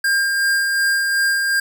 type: tone with tremolo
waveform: square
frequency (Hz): 1604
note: G6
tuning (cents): +39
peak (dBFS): -15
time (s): 0.04-1.6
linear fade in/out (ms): 5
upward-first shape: sine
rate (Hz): 2.7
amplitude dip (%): 30
effects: none